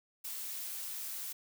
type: noise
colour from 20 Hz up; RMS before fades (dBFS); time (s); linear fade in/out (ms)
blue; -41; 0.24-1.33; 10
effects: none